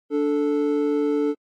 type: tone pair together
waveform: triangle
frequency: 292.1 / 440 Hz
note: D4 / A4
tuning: -9 / 0 cents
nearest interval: perfect fifth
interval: 709 cents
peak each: -20 dBFS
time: 0.1-1.35 s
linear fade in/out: 50 ms
effects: AAC 48 kbps